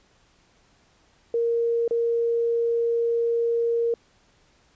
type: tone with dropouts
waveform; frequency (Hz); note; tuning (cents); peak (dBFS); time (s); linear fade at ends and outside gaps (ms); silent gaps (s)
sine; 466.2; A#4; 0; -20; 1.34-3.94; 2; 1.879-1.909
effects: pink hiss -61 dBFS RMS until 4.75 s + resampled to 16000 Hz